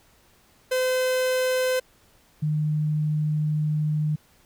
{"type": "tone pair in turn", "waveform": ["45% pulse", "sine"], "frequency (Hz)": [512, 152.22], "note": ["C5", "D#3"], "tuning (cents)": [-38, -38], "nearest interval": "octave + major sixth", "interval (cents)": 2100, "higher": "first", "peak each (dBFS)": -21, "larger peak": "neither", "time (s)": [[0.71, 1.8], [2.42, 4.16]], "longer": "second", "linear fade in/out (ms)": 10, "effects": ["pink hiss -59 dBFS RMS until 4.45 s"]}